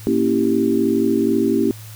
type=chord; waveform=sine; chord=A# diminished seventh; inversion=none; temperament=equal; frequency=233.1 / 277.2 / 329.6 / 392 Hz; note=A#3 / C#4 / E4 / G4; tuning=0 / 0 / 0 / 0 cents; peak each=-20 dBFS; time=0.07-1.71 s; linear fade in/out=0 ms; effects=added 109 Hz sine -35 dBFS peak until 1.95 s + white hiss -42 dBFS RMS until 1.95 s